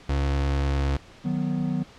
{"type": "tone with pitch glide", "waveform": "35% pulse", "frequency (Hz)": [70, 69.4], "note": ["C#2", "C#2"], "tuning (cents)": [18, 3], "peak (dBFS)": -20, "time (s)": [0.09, 0.97], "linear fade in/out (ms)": 5, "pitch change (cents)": -15, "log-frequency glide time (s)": [0.26, 0.85]}
{"type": "chord", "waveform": "triangle", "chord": "B major", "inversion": "first", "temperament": "equal", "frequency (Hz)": [155.56, 185, 246.9], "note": ["D#3", "F#3", "B3"], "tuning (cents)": [0, 0, 0], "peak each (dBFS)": -26, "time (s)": [1.24, 1.84], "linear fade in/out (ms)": 20}
{"effects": ["pink hiss -49 dBFS RMS until 1.98 s", "low-pass 5000 Hz 12 dB/octave"]}